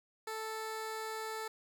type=tone; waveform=15% pulse; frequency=440 Hz; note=A4; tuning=in tune; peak=-32 dBFS; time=0.27-1.48 s; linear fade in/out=5 ms; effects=none